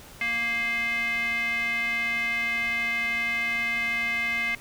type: tone with band-pass filter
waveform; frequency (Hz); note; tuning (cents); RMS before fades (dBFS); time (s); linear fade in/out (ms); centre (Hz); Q
square; 233.1; A#3; 0; -27; 0.21-4.55; 2; 2200; 9
effects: pink hiss -47 dBFS RMS until 4.6 s